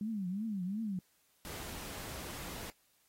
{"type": "tone with vibrato", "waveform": "sine", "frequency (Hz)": 200.5, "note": "G3", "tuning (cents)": 39, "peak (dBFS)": -34, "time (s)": [0.01, 0.99], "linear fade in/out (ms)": 2, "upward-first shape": "triangle", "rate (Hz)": 2.8, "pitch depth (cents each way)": 240}
{"type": "noise", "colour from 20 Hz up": "pink", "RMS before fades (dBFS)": -45, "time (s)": [1.45, 2.7], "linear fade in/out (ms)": 0}
{"effects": ["white hiss -72 dBFS RMS until 3.08 s", "AAC 48 kbps"]}